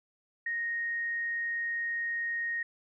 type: tone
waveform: sine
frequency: 1864.7 Hz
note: A#6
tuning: in tune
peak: -30 dBFS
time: 0.46-2.63 s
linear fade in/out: 5 ms
effects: none